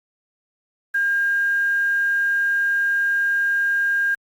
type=tone with quantisation; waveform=sine; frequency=1610 Hz; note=G6; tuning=46 cents sharp; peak=-17 dBFS; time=0.94-4.15 s; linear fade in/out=10 ms; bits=7; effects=Opus 48 kbps